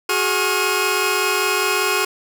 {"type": "tone cluster", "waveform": "sawtooth", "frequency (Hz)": [373.8, 418.9, 1085, 1415, 2518], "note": ["F#4", "G#4", "C#6", "F6", "D#7"], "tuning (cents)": [18, 15, -37, 22, 20], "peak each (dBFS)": -20, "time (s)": [0.09, 2.05], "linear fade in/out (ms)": 5, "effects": []}